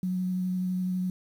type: tone with vibrato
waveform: sine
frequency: 183.5 Hz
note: F#3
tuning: 14 cents flat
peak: -26 dBFS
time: 0.03-1.1 s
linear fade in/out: 2 ms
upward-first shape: sine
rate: 12 Hz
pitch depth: 12 cents each way
effects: 9-bit